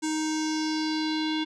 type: tone with low-pass filter sweep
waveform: square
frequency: 311.8 Hz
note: D#4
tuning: 4 cents sharp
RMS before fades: -28 dBFS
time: 0.02-1.45 s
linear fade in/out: 20 ms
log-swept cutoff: 7500 to 3500 Hz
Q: 4
effects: none